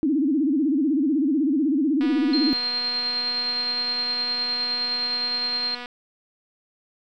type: tone with vibrato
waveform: sine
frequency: 290 Hz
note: D4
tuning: 22 cents flat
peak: -18 dBFS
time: 0.03-2.53 s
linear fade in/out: 0 ms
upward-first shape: sine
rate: 16 Hz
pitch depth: 200 cents each way
type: click train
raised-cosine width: 0.3 ms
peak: -20 dBFS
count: 940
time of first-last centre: 2.01-5.858 s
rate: 244 Hz
type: tone with tremolo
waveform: sine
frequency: 4186 Hz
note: C8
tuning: in tune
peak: -22 dBFS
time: 2.33-5.75 s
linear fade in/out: 5 ms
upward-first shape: sine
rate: 9.7 Hz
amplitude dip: 25%
effects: none